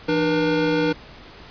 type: tone cluster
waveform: square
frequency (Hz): 166.6 / 301.3 / 480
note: E3 / D4 / B4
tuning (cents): +19 / +44 / -49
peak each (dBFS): -28 / -22 / -22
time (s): 0.08-0.93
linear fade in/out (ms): 10
effects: pink hiss -43 dBFS RMS until 1.5 s + resampled to 11025 Hz